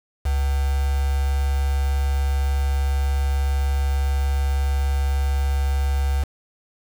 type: tone with quantisation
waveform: sine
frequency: 69.1 Hz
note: C#2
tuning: 5 cents flat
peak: -18 dBFS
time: 0.25-6.24 s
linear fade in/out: 10 ms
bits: 5
effects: none